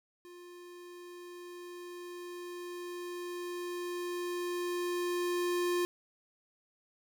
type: tone with level ramp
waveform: square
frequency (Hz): 352.8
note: F4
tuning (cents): +18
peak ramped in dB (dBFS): -50 to -29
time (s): 0.25-5.85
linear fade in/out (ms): 0
effects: none